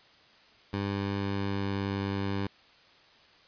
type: tone with pitch glide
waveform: 15% pulse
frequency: 99.8 to 98.77 Hz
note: G2 to G2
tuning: +32 to +14 cents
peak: -23 dBFS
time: 0.73-2.47 s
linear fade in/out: 5 ms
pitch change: -18 cents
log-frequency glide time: 0.87-1.76 s
effects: white hiss -58 dBFS RMS until 3.47 s + resampled to 11025 Hz